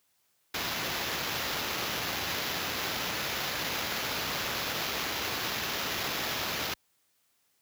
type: noise with sample-and-hold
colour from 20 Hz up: white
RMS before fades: -33 dBFS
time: 0.54-6.74 s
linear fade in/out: 5 ms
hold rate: 8820 Hz
effects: white hiss -72 dBFS RMS until 7.61 s + high-pass 60 Hz 12 dB/octave